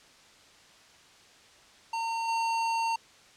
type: tone with level steps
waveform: square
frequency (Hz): 912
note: A#5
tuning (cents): -38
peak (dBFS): -30 / -27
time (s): 1.93-2.96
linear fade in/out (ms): 5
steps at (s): 2.28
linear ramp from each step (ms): 5
effects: white hiss -56 dBFS RMS until 3.36 s + low-pass 6000 Hz 12 dB/octave